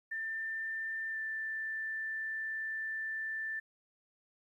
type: tone with pitch glide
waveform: sine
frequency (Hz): 1788 to 1770.5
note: A6 to A6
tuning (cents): +27 to +10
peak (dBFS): -35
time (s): 0.11-3.6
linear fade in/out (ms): 10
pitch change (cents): -17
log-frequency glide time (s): 1.11-1.17
effects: 12-bit